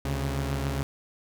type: tone pair together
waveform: sawtooth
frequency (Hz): 72 / 136.71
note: D2 / C#3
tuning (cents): -34 / -24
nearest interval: major seventh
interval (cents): 1110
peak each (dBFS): -26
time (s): 0.05-0.83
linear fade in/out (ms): 0
effects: none